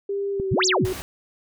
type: tone with pitch glide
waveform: sine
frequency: 398.9 to 372.2 Hz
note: G4 to F#4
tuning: +30 to +10 cents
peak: -23 dBFS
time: 0.09-0.93 s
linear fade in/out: 5 ms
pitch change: -120 cents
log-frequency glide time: 0.32-0.59 s
type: click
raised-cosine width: 3 ms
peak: -16 dBFS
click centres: 0.399 s
type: exponential two-way sweep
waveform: sine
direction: up then down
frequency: 73.42 to 7902 to 73.42 Hz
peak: -18 dBFS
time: 0.51-0.86 s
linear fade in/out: 10 ms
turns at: 0.66 s
type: noise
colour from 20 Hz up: pink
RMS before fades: -34 dBFS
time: 0.85-1.02 s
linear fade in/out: 0 ms
effects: none